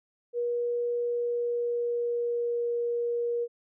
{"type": "tone with pitch glide", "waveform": "sine", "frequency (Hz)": [479.3, 474.6], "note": ["A#4", "A#4"], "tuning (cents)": [48, 31], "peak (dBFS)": -26, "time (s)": [0.33, 3.48], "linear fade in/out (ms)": 50, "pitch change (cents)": -17, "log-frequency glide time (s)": [0.97, 2.69], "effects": []}